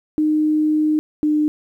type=tone pair in turn; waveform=sine; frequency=306.6 / 302.2 Hz; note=D#4 / D4; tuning=-25 / +50 cents; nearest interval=unison; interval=25 cents; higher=first; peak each=-14 dBFS; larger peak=neither; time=0.18-0.99 / 1.23-1.48 s; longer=first; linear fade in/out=0 ms; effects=9-bit